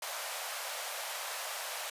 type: high-pass noise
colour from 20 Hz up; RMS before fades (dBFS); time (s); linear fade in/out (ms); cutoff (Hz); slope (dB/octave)
pink; -39; 0.02-1.9; 5; 550; 48
effects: resampled to 32000 Hz